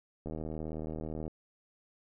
click train, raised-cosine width 2 ms, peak -26 dBFS, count 81, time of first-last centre 0.26-1.279 s, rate 78.5 Hz, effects none

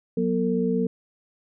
sine tone cluster, 184.2 / 241.6 / 451.5 Hz, F#3 / B3 / A4, -7 / -38 / +45 cents, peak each -25 dBFS, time 0.17-0.87 s, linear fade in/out 5 ms, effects none

